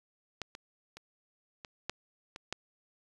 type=clicks; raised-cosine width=0.2 ms; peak=-19 / -27 / -30 / -26 / -16 / -25 / -17 dBFS; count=7; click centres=0.417 / 0.551 / 0.97 / 1.648 / 1.896 / 2.361 / 2.526 s; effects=resampled to 24000 Hz + 8-bit